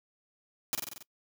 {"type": "noise with echo", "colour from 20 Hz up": "white", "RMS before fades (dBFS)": -30, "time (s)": [0.73, 0.75], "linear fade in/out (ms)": 0, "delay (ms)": 46, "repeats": 6, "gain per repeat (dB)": -3, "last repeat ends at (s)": 1.026, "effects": ["noise-tail reverb RT60 0.1 s tail -23 dB re dry"]}